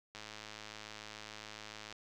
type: click train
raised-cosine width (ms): 0.2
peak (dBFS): -29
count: 191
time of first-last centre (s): 0.15-1.926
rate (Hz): 107
effects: none